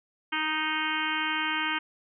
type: harmonic tone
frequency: 311.1 Hz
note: D#4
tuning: in tune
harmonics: 1 / 3 / 4 / 5 / 6 / 7 / 8 / 9 / 10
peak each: -37 / -34 / -35 / -32 / -37 / -34 / -37 / -37 / -36 dBFS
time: 0.32-1.79 s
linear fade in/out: 10 ms
effects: none